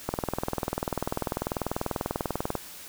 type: click train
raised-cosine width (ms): 1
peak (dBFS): -13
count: 51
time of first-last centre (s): 0.09-2.553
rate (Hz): 20.3
effects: white hiss -44 dBFS RMS until 2.88 s